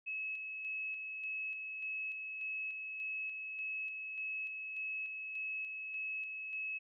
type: tone with tremolo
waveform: sine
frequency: 2580 Hz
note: E7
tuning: 38 cents flat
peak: -37 dBFS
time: 0.06-6.79 s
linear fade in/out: 20 ms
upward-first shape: square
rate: 1.7 Hz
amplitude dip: 35%
effects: none